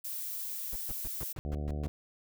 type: noise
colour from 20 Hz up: violet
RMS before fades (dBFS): -38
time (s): 0.04-1.33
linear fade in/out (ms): 10
type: noise bursts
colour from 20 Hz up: brown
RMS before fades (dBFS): -39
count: 8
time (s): 0.73-1.864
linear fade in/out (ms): 0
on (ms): 28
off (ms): 130
type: harmonic tone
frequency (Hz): 73.8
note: D2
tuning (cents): +9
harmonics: 1 / 2 / 3 / 4 / 5 / 6 / 7 / 8 / 9 / 10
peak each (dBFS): -34 / -40 / -44 / -46 / -48 / -50 / -51 / -52 / -53 / -54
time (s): 1.45-1.88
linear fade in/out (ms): 0
effects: none